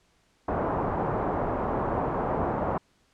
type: low-pass noise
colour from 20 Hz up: white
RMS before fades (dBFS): -28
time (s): 0.48-2.78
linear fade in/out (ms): 5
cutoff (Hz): 1000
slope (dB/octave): 24
effects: pink hiss -66 dBFS RMS until 3.13 s + low-pass 8000 Hz 12 dB/octave

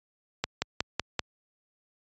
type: slowing click train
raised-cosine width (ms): 0.2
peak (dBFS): -9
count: 5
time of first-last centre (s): 0.44-1.193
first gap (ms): 180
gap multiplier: 1.03
effects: high-pass 60 Hz 12 dB/octave + resampled to 16000 Hz

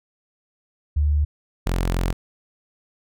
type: tone pair in turn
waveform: sine / sawtooth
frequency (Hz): 73.9 / 43.94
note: D2 / F1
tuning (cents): +11 / +11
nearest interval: major sixth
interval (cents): 900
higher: first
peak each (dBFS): -16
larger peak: neither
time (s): 0.96-1.25 / 1.66-2.13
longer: second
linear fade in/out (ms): 10
effects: none

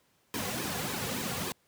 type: noise with flanger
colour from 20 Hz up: pink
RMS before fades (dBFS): -34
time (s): 0.34-1.52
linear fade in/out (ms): 0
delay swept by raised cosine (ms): 1.4 to 3.3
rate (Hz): 3.5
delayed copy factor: -0.7
effects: pink hiss -69 dBFS RMS until 1.67 s + high-pass 100 Hz 12 dB/octave

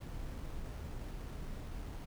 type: noise with sample-and-hold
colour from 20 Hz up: brown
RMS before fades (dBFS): -43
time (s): 0-2.06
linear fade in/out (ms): 20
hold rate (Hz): 7350
effects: none

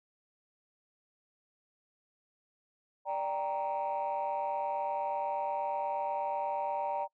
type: chord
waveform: sine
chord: G minor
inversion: second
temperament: equal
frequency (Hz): 587.3 / 784 / 932.3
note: D5 / G5 / Bb5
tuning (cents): 0 / 0 / 0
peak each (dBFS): -35 / -34 / -33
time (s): 3.05-7.08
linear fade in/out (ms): 50
effects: noise-tail reverb RT60 0.1 s tail -25 dB re dry + tanh soft clip ceiling -26 dBFS

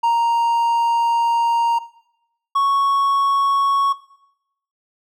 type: tone pair in turn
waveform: triangle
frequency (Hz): 932.3 / 1108.7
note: A#5 / C#6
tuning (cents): 0 / 0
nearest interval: minor third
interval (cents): 300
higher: second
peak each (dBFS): -12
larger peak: neither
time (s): 0.03-1.79 / 2.55-3.93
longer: first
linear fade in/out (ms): 10
effects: noise-tail reverb RT60 0.8 s tail -17 dB re dry

